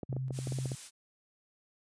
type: clicks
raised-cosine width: 2 ms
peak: -25 dBFS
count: 10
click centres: 0.032 / 0.128 / 0.166 / 0.307 / 0.389 / 0.472 / 0.522 / 0.587 / 0.657 / 0.718 s
type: tone with tremolo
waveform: sine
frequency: 130.81 Hz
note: C3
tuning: in tune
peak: -32 dBFS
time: 0.09-0.75 s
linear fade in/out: 5 ms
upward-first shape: square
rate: 2.6 Hz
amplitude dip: 30%
type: noise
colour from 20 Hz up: blue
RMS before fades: -43 dBFS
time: 0.32-0.91 s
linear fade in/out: 50 ms
effects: high-pass 80 Hz 12 dB/octave + resampled to 22050 Hz